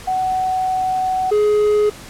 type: tone pair in turn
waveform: sine / triangle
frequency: 748 / 419.8 Hz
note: F#5 / G#4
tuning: +19 / +19 cents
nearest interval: minor seventh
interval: 1000 cents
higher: first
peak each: -16 / -10 dBFS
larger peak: second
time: 0.07-1.31 / 1.31-1.9 s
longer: first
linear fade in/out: 10 ms
effects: pink hiss -37 dBFS RMS until 2.09 s + low-pass 11000 Hz 12 dB/octave